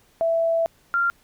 sine tone pair in turn, 662 / 1386.6 Hz, E5 / F6, +7 / -13 cents, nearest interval octave + minor second, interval 1280 cents, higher second, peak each -18 dBFS, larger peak neither, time 0.21-0.66 / 0.94-1.1 s, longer first, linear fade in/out 0 ms, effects pink hiss -59 dBFS RMS until 1.23 s

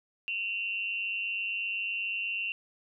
sine tone with amplitude modulation, 2744 Hz, F7, 31 cents flat, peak -27 dBFS, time 0.28-2.52 s, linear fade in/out 0 ms, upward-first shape sine, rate 203 Hz, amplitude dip 70%, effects none

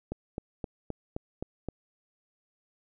click train, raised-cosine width 2 ms, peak -20 dBFS, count 7, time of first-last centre 0.12-1.687 s, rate 3.83 Hz, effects none

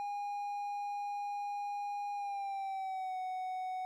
triangle tone with pitch glide, 816 to 744 Hz, G#5 to F#5, -31 to +9 cents, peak -34 dBFS, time 0-3.85 s, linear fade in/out 0 ms, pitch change -160 cents, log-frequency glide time 2.14-3.17 s, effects none

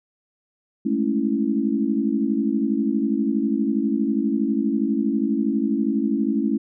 sine chord, A major seventh, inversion third, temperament equal, 207.7 / 220 / 277.2 / 329.6 Hz, G#3 / A3 / C#4 / E4, 0 / 0 / 0 / 0 cents, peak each -27 / -23 / -23 / -26 dBFS, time 0.85-6.58 s, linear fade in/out 10 ms, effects none

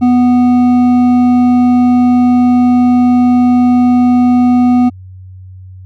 sine tone with hard clipping, 246.9 Hz, B3, in tune, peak -7 dBFS, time 0.01-4.9 s, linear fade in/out 20 ms, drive 7 dB, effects added 93 Hz sine -29 dBFS peak until 5.85 s

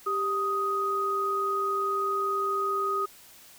sine tone pair together, 393.9 / 1249 Hz, G4 / D#6, +8 / +6 cents, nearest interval octave + minor sixth, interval 1998 cents, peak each -31 / -26 dBFS, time 0.06-3.06 s, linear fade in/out 10 ms, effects white hiss -52 dBFS RMS until 3.58 s

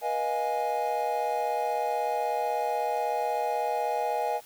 triangle chord, F half-diminished seventh, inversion second, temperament equal with one note detuned, 483.4 / 622.3 / 698.5 / 830.6 Hz, Cb5 / Eb5 / F5 / Ab5, -37 / 0 / 0 / 0 cents, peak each -31 / -31 / -31 / -27 dBFS, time 0.01-4.41 s, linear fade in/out 50 ms, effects white hiss -53 dBFS RMS until 4.45 s

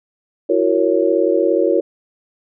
sine chord, F# dominant seventh, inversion third, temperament just, 333 / 370 / 462.5 / 555 Hz, E4 / F#4 / A#4 / C#5, +18 / 0 / -14 / +2 cents, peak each -18 dBFS, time 0.49-1.81 s, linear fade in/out 10 ms, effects none

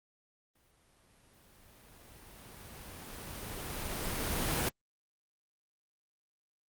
pink noise with exponential growth, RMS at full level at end -30 dBFS, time 0.55-4.69 s, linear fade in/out 5 ms, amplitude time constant 900 ms, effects Opus 32 kbps

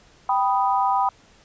sine chord, G augmented, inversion none, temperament equal, 784 / 987.8 / 1244.5 Hz, G5 / B5 / D#6, 0 / 0 / 0 cents, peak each -21 / -21 / -26 dBFS, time 0.29-1.09 s, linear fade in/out 2 ms, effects pink hiss -54 dBFS RMS until 1.44 s + resampled to 16000 Hz

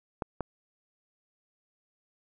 clicks, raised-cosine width 1 ms, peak -17 dBFS, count 2, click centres 0.222 / 0.407 s, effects none

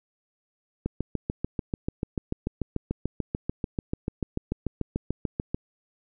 click train, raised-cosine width 3 ms, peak -14 dBFS, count 33, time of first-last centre 0.86-5.545 s, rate 6.83 Hz, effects none

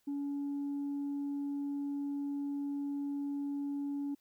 sine tone, 283.5 Hz, C#4, 39 cents sharp, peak -32 dBFS, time 0.07-4.15 s, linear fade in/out 10 ms, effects tanh soft clip ceiling -32 dBFS + white hiss -75 dBFS RMS until 4.2 s

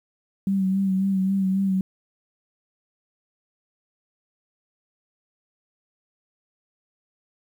sine tone with vibrato, 192.2 Hz, G3, 34 cents flat, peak -19 dBFS, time 0.47-1.81 s, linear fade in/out 2 ms, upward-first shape sine, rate 3.7 Hz, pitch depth 35 cents each way, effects 9-bit

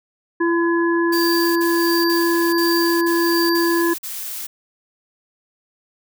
harmonic tone, 338.3 Hz, E4, 45 cents sharp, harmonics 1 / 3 / 5, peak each -16 / -24 / -24 dBFS, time 0.4-3.94 s, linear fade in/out 10 ms
blue noise bursts, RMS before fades -29 dBFS, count 7, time 1.12-4.47 s, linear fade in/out 10 ms, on 440 ms, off 45 ms
square tone with tremolo, 4673 Hz, D8, 9 cents flat, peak -23 dBFS, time 1.12-3.82 s, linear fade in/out 10 ms, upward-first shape sine, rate 1.4 Hz, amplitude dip 75%
effects none

